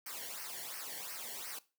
white noise with flanger, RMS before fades -44 dBFS, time 0.06-1.59 s, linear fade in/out 5 ms, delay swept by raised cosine 0.27 to 0.82 ms, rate 2.8 Hz, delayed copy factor -0.8, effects noise-tail reverb RT60 0.3 s tail -18 dB re dry

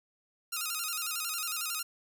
5% pulse tone with vibrato, 1318.5 Hz, E6, in tune, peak -21 dBFS, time 0.52-1.83 s, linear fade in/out 10 ms, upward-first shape square, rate 11 Hz, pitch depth 83 cents each way, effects none

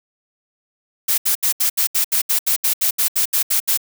blue noise bursts, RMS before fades -17 dBFS, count 16, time 1.08-3.775 s, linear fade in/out 10 ms, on 100 ms, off 73 ms, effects none

